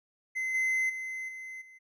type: tone with level steps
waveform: triangle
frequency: 2055 Hz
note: C7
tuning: 32 cents flat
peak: -28 / -24 / -33 / -38 / -49 dBFS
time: 0.35-1.79 s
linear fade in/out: 20 ms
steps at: 0.54 / 0.89 / 1.28 / 1.61 s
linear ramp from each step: 10 ms
effects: none